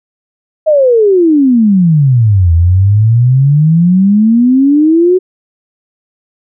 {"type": "exponential two-way sweep", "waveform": "sine", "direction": "down then up", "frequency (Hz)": [640, 81.7, 376], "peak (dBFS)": -4, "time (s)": [0.66, 5.19], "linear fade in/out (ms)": 20, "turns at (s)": 2.53, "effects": []}